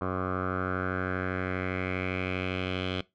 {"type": "tone with low-pass filter sweep", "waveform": "10% pulse", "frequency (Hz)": 92.5, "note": "F#2", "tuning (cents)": 0, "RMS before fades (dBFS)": -31, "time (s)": [0.01, 3.01], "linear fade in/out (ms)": 5, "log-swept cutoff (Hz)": [1100, 3200], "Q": 3.9, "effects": ["noise-tail reverb RT60 0.2 s tail -20 dB re dry"]}